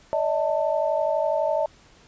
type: tone cluster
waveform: sine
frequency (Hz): 583 / 635 / 889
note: D5 / D#5 / A5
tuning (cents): -13 / +35 / +18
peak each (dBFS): -25 / -23 / -28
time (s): 0.13-1.66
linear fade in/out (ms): 0
effects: pink hiss -54 dBFS RMS until 2.07 s + resampled to 16000 Hz